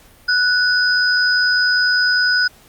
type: tone pair together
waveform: sine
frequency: 1480 / 4995 Hz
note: F#6 / D#8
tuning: 0 / +6 cents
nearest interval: octave + major sixth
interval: 2106 cents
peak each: -14 / -18 dBFS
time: 0.28-2.48 s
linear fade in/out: 10 ms
effects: pink hiss -48 dBFS RMS until 2.68 s + Opus 48 kbps